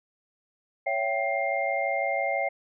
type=tone cluster; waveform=sine; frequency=557 / 669 / 775 / 2113 Hz; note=C#5 / E5 / G5 / C7; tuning=+8 / +25 / -20 / +16 cents; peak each=-30 dBFS; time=0.86-2.49 s; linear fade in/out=10 ms; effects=none

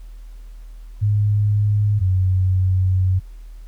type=tone pair in turn; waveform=sine; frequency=103.83 / 93.13 Hz; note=G#2 / F#2; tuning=0 / +12 cents; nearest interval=major second; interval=188 cents; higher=first; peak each=-14 dBFS; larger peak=neither; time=1.01-2 / 2-3.2 s; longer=second; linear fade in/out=20 ms; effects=added 40 Hz sine -34 dBFS peak until 3.67 s + pink hiss -58 dBFS RMS until 3.67 s

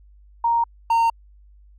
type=tone pair in turn; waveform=sine / triangle; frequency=932.3 / 918.9 Hz; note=A#5 / A#5; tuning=0 / -25 cents; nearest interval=unison; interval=25 cents; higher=first; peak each=-16 / -13 dBFS; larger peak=second; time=0.44-0.64 / 0.9-1.1 s; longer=neither; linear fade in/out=5 ms; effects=added 50 Hz sine -47 dBFS peak until 1.78 s + AAC 48 kbps

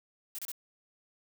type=noise bursts; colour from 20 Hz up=blue; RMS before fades=-39 dBFS; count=3; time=0.35-0.517 s; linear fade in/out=0 ms; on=35 ms; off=31 ms; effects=none

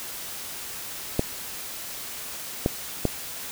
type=clicks; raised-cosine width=2 ms; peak=-7 dBFS; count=3; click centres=1.194 / 2.661 / 3.053 s; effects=white hiss -36 dBFS RMS until 3.51 s

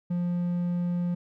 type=tone; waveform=triangle; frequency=175.5 Hz; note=F3; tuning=9 cents sharp; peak=-23 dBFS; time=0.1-1.15 s; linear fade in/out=10 ms; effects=none

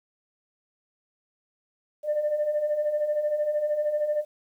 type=beating tone pair; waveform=sine; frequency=588 / 601 Hz; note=D5 / D5; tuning=+2 / +40 cents; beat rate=13 Hz; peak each=-30 / -23 dBFS; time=2.03-4.25 s; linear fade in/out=50 ms; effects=tanh soft clip ceiling -18 dBFS + 10-bit

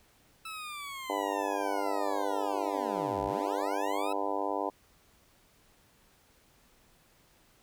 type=linear two-way sweep; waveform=20% pulse; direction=down then up; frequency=1318.5 to 53.1 to 1318.5 Hz; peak=-34 dBFS; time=0.45-4.13 s; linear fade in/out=5 ms; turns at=3.26 s
type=harmonic tone; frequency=99.5 Hz; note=G2; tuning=26 cents sharp; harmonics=3 / 4 / 5 / 6 / 7 / 8 / 9 / 10; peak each=-38 / -38 / -38 / -38 / -38 / -38 / -38 / -38 dBFS; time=1.09-4.7 s; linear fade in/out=10 ms
effects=pink hiss -64 dBFS RMS until 7.62 s

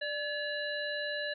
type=harmonic tone with a mistuned harmonic; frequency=570 Hz; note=C#5; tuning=48 cents sharp; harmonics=1 / 3 / 5 / 7; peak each=-37 / -36 / -44 / -40 dBFS; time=0.01-1.34 s; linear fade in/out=10 ms; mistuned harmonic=1; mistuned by=+59 cents; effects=none

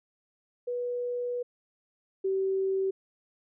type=tone pair in turn; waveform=sine; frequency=488.4 / 384.4 Hz; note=B4 / G4; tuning=-19 / -34 cents; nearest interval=major third; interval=415 cents; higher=first; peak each=-29 / -25 dBFS; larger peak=second; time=0.67-1.43 / 2.24-2.91 s; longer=first; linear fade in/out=10 ms; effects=none

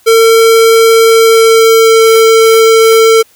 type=tone with pitch glide; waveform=square; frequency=452.9 to 448.7 Hz; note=A#4 to A4; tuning=-50 to +34 cents; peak=-3 dBFS; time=0.06-3.23 s; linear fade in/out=20 ms; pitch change=-16 cents; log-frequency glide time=0.98-2.11 s; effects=white hiss -46 dBFS RMS until 3.35 s

